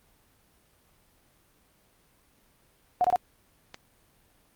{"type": "tone bursts", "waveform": "sine", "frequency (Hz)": 723, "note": "F#5", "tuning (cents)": -40, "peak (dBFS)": -19, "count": 3, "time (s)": [3.01, 3.159], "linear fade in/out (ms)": 0, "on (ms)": 33, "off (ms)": 25}
{"type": "click", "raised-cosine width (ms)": 0.2, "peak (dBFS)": -22, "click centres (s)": 3.744}
{"effects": ["pink hiss -64 dBFS RMS until 4.55 s", "Opus 32 kbps"]}